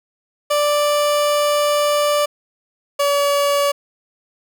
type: tone pair in turn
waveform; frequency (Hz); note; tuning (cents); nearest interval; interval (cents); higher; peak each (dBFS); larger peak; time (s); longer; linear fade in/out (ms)
30% pulse; 587.3 / 569.9; D5 / C#5; 0 / +48; minor second; 52; first; -12; neither; 0.5-2.26 / 2.99-3.72; first; 10
effects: none